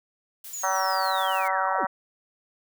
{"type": "noise with tremolo", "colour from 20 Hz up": "blue", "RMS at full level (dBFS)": -40, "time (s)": [0.44, 1.48], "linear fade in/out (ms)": 5, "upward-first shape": "sine", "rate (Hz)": 6.8, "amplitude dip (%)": 25}
{"type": "linear sweep", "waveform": "sine", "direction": "down", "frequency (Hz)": [7040, 176.6], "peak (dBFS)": -32, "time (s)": [0.53, 1.85], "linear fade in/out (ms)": 5}
{"type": "harmonic tone", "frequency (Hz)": 190, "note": "F#3", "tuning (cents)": 46, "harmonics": [3, 4, 5, 6, 7, 8, 9, 10], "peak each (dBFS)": [-32, -28, -28, -31, -30, -34, -43, -37], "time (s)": [0.63, 1.87], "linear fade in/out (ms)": 10}
{"effects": []}